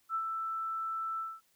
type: tone with ADSR envelope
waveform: sine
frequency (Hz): 1325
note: E6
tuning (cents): +9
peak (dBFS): -29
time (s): 0.09-1.41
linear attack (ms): 58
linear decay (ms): 71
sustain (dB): -4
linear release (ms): 220
effects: white hiss -71 dBFS RMS until 1.55 s